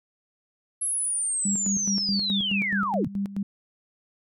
sine linear sweep, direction down, 11060 to 87.6 Hz, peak -24 dBFS, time 0.81-3.08 s, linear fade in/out 10 ms
sine tone with tremolo, 198.9 Hz, G3, 25 cents sharp, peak -24 dBFS, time 1.45-3.43 s, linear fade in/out 5 ms, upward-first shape square, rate 4.7 Hz, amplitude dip 75%
effects none

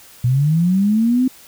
sine linear sweep, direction up, 118.6 to 261.6 Hz, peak -12 dBFS, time 0.24-1.28 s, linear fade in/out 5 ms, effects white hiss -44 dBFS RMS until 1.47 s

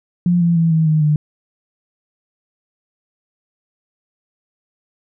sine tone with pitch steps, 175.6 / 170.31 / 165.17 / 160.19 / 155.36 / 150.68 Hz, F3 / F3 / E3 / E3 / D#3 / D3, +10 / -43 / +4 / -49 / -2 / +45 cents, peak -11 dBFS, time 0.26-1.16 s, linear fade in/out 2 ms, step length 150 ms, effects none

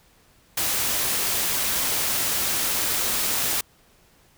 white noise, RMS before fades -24 dBFS, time 0.57-3.61 s, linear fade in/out 5 ms, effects pink hiss -58 dBFS RMS until 4.37 s

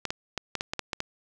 clicks, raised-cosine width 0.2 ms, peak -12 dBFS, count 9, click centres 0.053 / 0.105 / 0.377 / 0.553 / 0.609 / 0.735 / 0.793 / 0.932 / 1.004 s, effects none

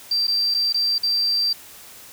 triangle tone with dropouts, 4699 Hz, D8, in tune, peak -15 dBFS, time 0.11-1.53 s, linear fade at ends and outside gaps 5 ms, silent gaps 0.27-0.279 / 0.542-0.546 / 0.726-0.743 / 0.982-1.032 s, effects tanh soft clip ceiling -15 dBFS + white hiss -43 dBFS RMS until 2.12 s

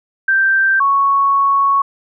sine tone pair in turn, 1568 / 1108.7 Hz, G6 / C#6, 0 / 0 cents, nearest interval tritone, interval 600 cents, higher first, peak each -10 dBFS, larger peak neither, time 0.28-0.8 / 0.8-1.82 s, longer second, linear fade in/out 5 ms, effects none

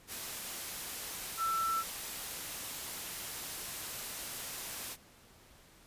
sine tone in noise, 1335 Hz, E6, 22 cents sharp, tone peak -30 dBFS, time 1.37-1.84 s, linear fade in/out 50 ms, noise white, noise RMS -41 dBFS, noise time 0.07-4.97 s, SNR +8 dB, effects pink hiss -60 dBFS RMS until 5.86 s + resampled to 32000 Hz

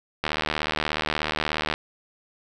click train, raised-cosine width 0.3 ms, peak -8 dBFS, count 116, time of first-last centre 0.24-1.739 s, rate 76.7 Hz, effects none

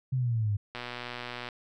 sine exponential sweep, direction down, 133.1 to 99.7 Hz, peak -25 dBFS, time 0.12-0.57 s, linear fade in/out 10 ms
click train, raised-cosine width 0.3 ms, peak -21 dBFS, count 91, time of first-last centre 0.75-1.488 s, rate 122 Hz
effects none

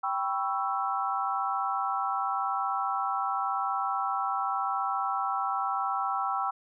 sine chord, C# half-diminished seventh, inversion second, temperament equal with one note detuned, 784 / 987.8 / 1108.7 / 1323.1 Hz, G5 / B5 / C#6 / E6, 0 / 0 / 0 / +6 cents, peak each -31 / -35 / -34 / -31 dBFS, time 0.03-6.51 s, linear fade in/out 10 ms, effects none

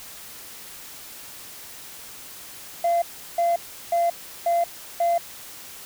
sine tone bursts, 686 Hz, F5, 31 cents flat, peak -16 dBFS, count 5, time 2.84-5.18 s, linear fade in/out 5 ms, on 180 ms, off 360 ms, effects tanh soft clip ceiling -16 dBFS + white hiss -41 dBFS RMS until 5.85 s

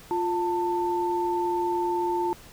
sine tone pair together, 350.5 / 891 Hz, F4 / A5, +6 / +22 cents, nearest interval octave + major third, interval 1616 cents, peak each -26 dBFS, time 0.11-2.33 s, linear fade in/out 0 ms, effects pink hiss -49 dBFS RMS until 2.52 s

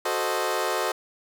20% pulse chord, F# diminished seventh, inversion none, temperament equal, 370 / 440 / 523.3 / 622.3 Hz, F#4 / A4 / C5 / Eb5, 0 / 0 / 0 / 0 cents, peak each -25 dBFS, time 0.05-0.92 s, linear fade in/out 5 ms, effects none

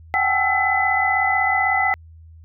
sine tone cluster, 744 / 780 / 846 / 1322 / 2009 Hz, F#5 / G5 / G#5 / E6 / B6, +9 / -9 / +32 / +5 / +29 cents, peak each -25 / -22 / -26 / -26 / -19 dBFS, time 0.14-1.94 s, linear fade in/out 0 ms, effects added 81 Hz sine -41 dBFS peak until 2.44 s

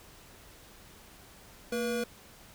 square tone pair together, 228.3 / 482.7 Hz, A#3 / B4, -36 / -40 cents, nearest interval octave + minor second, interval 1296 cents, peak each -35 / -32 dBFS, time 1.72-2.04 s, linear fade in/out 5 ms, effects pink hiss -54 dBFS RMS until 2.54 s

